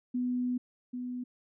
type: tone pair in turn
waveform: sine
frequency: 248.3 / 248.3 Hz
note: B3 / B3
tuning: +9 / +9 cents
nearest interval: unison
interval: 0 cents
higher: neither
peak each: -28 / -34 dBFS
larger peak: first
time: 0.14-0.58 / 0.93-1.24 s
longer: first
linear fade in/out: 10 ms
effects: none